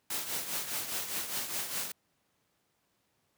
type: noise with tremolo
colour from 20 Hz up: white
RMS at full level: -33 dBFS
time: 0.1-1.92 s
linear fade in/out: 5 ms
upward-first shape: triangle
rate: 4.9 Hz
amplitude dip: 65%
effects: pink hiss -75 dBFS RMS until 3.37 s + high-pass 100 Hz 12 dB/octave